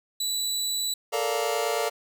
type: tone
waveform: 25% pulse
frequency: 3951 Hz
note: B7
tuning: in tune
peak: -22 dBFS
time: 0.2-0.94 s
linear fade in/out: 5 ms
type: chord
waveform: sawtooth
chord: Bb major seventh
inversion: third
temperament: just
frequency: 437 / 466.2 / 582.7 / 699.2 Hz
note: A4 / Bb4 / D5 / F5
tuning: -12 / 0 / -14 / +2 cents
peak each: -26 / -26 / -26 / -26 dBFS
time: 1.12-1.9 s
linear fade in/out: 20 ms
effects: none